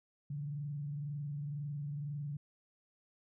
sine tone with frequency modulation, 145.2 Hz, D3, 19 cents flat, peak -37 dBFS, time 0.3-2.37 s, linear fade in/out 5 ms, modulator 22 Hz, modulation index 0.37, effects none

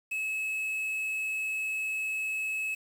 triangle tone with quantisation, 2585 Hz, E7, 34 cents flat, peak -28 dBFS, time 0.11-2.75 s, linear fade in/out 10 ms, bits 8, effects none

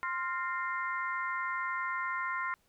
harmonic tone with a mistuned harmonic, 349.2 Hz, F4, in tune, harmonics 3 / 4 / 5 / 6, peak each -35 / -37 / -39 / -41 dBFS, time 0.03-2.54 s, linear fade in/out 0 ms, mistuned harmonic 5, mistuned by +79 cents, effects pink hiss -71 dBFS RMS until 2.68 s

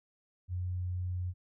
sine tone, 90.3 Hz, F#2, 42 cents flat, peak -32 dBFS, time 0.48-1.34 s, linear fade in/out 50 ms, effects none

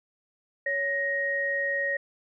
sine tone pair together, 558 / 1875.3 Hz, C#5 / A#6, +11 / +10 cents, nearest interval octave + major sixth, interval 2099 cents, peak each -31 / -26 dBFS, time 0.66-1.97 s, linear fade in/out 5 ms, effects none

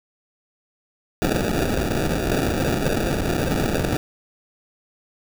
blue noise with sample-and-hold, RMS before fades -22 dBFS, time 1.22-3.97 s, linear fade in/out 0 ms, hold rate 1050 Hz, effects none

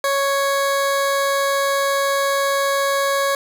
20% pulse tone, 554.4 Hz, C#5, in tune, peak -12 dBFS, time 0.04-3.35 s, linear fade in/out 2 ms, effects none

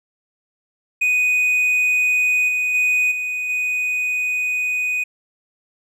triangle tone with level steps, 2489 Hz, D#7, in tune, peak -13 / -16 / -13 / -20 / -17 dBFS, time 1.01-5.04 s, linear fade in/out 10 ms, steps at 2.48 / 2.74 / 3.11 / 3.49 s, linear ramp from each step 10 ms, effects none

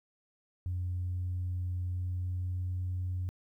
sine tone with pitch glide, 90.1 to 90.99 Hz, F#2 to F#2, -45 to -28 cents, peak -30 dBFS, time 0.66-3.29 s, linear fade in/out 0 ms, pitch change +17 cents, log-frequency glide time 1.8-2.8 s, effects tanh soft clip ceiling -28 dBFS + 12-bit

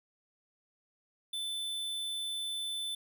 square tone, 3520 Hz, A7, in tune, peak -35 dBFS, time 1.33-2.95 s, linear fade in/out 5 ms, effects none

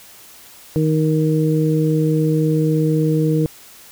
harmonic tone, 156.3 Hz, D#3, 8 cents sharp, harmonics 1 / 2 / 3, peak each -16 / -19 / -21 dBFS, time 0.76-3.46 s, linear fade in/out 0 ms, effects white hiss -43 dBFS RMS until 3.91 s

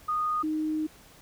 sine tone pair in turn, 1234 / 310.2 Hz, D#6 / D#4, -15 / -5 cents, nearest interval 2 octaves, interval 2390 cents, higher first, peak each -25 / -26 dBFS, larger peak first, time 0.08-0.43 / 0.43-0.87 s, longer second, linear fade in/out 10 ms, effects pink hiss -54 dBFS RMS until 1.21 s

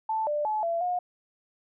sine tone with pitch steps, 880 / 593 / 858 / 675 / 718 Hz, A5 / D5 / A5 / E5 / F5, 0 / +17 / -44 / +41 / +48 cents, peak -25 dBFS, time 0.09-0.99 s, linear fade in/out 5 ms, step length 180 ms, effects none

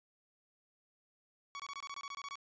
sawtooth tone bursts, 1123 Hz, C#6, 22 cents sharp, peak -38 dBFS, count 12, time 1.55-2.355 s, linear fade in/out 0 ms, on 46 ms, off 23 ms, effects resampled to 16000 Hz

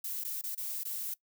violet noise with dropouts, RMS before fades -37 dBFS, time 0.04-1.14 s, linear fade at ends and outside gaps 5 ms, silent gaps 0.239-0.247 / 0.414-0.437 / 0.549-0.576 / 0.835-0.851 s, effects noise-tail reverb RT60 0.1 s tail -21 dB re dry

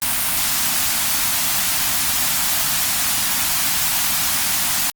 white band-stop noise, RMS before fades -19 dBFS, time 0.02-4.9 s, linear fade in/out 0 ms, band 300 to 640 Hz, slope 48 dB/octave, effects Opus 32 kbps

